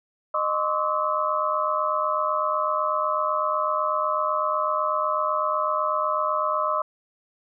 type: tone cluster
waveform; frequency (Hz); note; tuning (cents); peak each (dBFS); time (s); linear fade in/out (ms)
sine; 614 / 1049 / 1137 / 1287; D#5 / C6 / C#6 / E6; -23 / +4 / +44 / -42; -27; 0.34-6.82; 5
effects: none